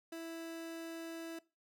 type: tone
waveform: 30% pulse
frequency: 329.6 Hz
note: E4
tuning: in tune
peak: -40 dBFS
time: 0.12-1.39 s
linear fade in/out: 5 ms
effects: noise-tail reverb RT60 0.3 s tail -21 dB re dry